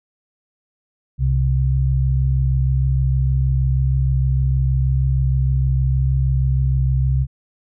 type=tone pair together; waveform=sine; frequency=65.49 / 131.9 Hz; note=C2 / C3; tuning=+2 / +14 cents; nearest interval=octave; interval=1212 cents; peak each=-17 dBFS; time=1.18-7.27 s; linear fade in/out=50 ms; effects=none